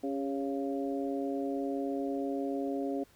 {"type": "harmonic tone with a mistuned harmonic", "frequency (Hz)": 138.59, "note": "C#3", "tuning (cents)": 0, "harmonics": [2, 3, 4, 5], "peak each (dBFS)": [-33, -37, -39, -41], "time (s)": [0.03, 3.04], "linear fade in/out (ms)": 10, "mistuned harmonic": 3, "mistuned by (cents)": -39, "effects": ["pink hiss -63 dBFS RMS until 3.15 s"]}